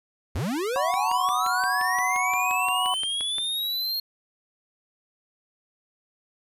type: linear sweep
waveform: square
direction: up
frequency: 61.2 to 4262 Hz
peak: -26 dBFS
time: 0.35-4 s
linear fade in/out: 5 ms
type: chord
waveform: sine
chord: F# suspended fourth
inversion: none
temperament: equal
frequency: 740 / 987.8 / 1108.7 Hz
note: F#5 / B5 / C#6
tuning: 0 / 0 / 0 cents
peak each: -28 dBFS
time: 0.76-2.94 s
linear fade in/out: 0 ms
type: click train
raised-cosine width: 0.3 ms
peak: -20 dBFS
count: 15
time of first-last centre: 0.94-3.383 s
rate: 5.73 Hz
effects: resampled to 32000 Hz + 9-bit